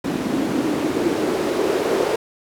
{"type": "noise with band-pass filter sweep", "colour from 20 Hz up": "white", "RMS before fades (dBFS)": -21, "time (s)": [0.04, 2.16], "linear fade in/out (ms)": 5, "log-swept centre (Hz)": [250, 430], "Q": 3.4, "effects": []}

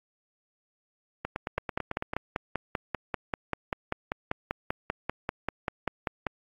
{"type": "two click trains", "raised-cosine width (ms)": 0.5, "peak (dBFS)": [-16, -13], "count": [9, 25], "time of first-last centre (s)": [[1.25, 2.135], [1.58, 6.268]], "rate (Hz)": [9.04, 5.12], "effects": ["AAC 32 kbps"]}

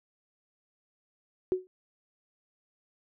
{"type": "tone with exponential decay", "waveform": "sine", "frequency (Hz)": 370, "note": "F#4", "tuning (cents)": 0, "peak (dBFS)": -20, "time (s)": [1.52, 1.67], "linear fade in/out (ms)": 0, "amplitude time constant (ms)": 32, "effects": []}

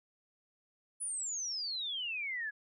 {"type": "exponential sweep", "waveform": "sine", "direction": "down", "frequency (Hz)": [10100, 1657], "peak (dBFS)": -35, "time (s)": [1, 2.51], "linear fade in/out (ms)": 20, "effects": []}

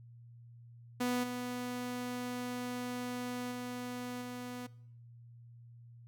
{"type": "tone with level steps", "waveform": "sawtooth", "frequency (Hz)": 246.9, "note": "B3", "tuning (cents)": 0, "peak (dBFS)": [-27, -33, -35, -37], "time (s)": [1, 4.67], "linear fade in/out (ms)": 10, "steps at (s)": [1.23, 3.51, 4.21], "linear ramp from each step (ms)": 10, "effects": ["noise-tail reverb RT60 0.7 s tail -21 dB re dry", "added 118 Hz sine -52 dBFS peak until 6.07 s"]}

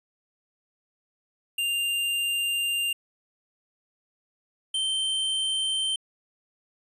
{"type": "tone pair in turn", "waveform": "square", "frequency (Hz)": [2794, 3115], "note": ["F7", "G7"], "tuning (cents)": [0, -12], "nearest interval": "major second", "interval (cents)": 188, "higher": "second", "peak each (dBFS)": -25, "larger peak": "neither", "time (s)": [[1.58, 2.93], [4.74, 5.96]], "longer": "first", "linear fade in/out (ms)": 5, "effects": ["resampled to 32000 Hz"]}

